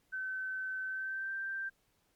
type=tone with pitch glide; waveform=sine; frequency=1529 to 1571.1 Hz; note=G6 to G6; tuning=-44 to +3 cents; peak=-35 dBFS; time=0.12-1.7 s; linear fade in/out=20 ms; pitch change=+47 cents; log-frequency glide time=0.85-1.34 s; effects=pink hiss -74 dBFS RMS until 2.15 s + MP3 96 kbps